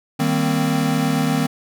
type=chord; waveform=square; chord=C minor seventh; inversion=first; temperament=equal; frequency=155.56 / 196 / 233.1 / 261.6 Hz; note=Eb3 / G3 / Bb3 / C4; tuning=0 / 0 / 0 / 0 cents; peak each=-22 / -27 / -24 / -22 dBFS; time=0.19-1.47 s; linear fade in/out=10 ms; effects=none